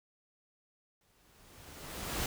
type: noise with exponential growth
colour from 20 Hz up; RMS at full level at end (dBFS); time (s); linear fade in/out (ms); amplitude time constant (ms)
pink; -33; 1.01-2.26; 2; 270
effects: none